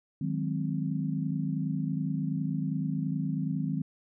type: chord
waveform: sine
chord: Ab dominant seventh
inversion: second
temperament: equal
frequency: 155.56 / 185 / 207.7 / 261.6 Hz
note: Eb3 / Gb3 / Ab3 / C4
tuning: 0 / 0 / 0 / 0 cents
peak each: -31 / -34 / -37 / -34 dBFS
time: 0.21-3.82 s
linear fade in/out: 5 ms
effects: none